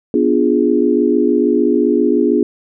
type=chord; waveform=sine; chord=B diminished seventh; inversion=none; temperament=equal; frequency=246.9 / 293.7 / 349.2 / 415.3 Hz; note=B3 / D4 / F4 / Ab4; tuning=0 / 0 / 0 / 0 cents; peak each=-16 dBFS; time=0.14-2.43 s; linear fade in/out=2 ms; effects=none